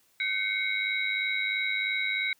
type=tone cluster; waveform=sine; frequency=1530 / 2120 / 2223 / 3856 Hz; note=G6 / C7 / C#7 / B7; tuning=-42 / +22 / +4 / -42 cents; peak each=-37 / -32 / -29 / -34 dBFS; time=0.2-2.33 s; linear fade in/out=2 ms; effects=white hiss -66 dBFS RMS until 2.39 s